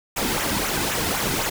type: noise with flanger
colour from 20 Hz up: pink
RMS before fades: -24 dBFS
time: 0.16-1.5 s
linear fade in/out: 10 ms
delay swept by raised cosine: 0.2 to 1.8 ms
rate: 3.9 Hz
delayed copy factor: -0.6
effects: none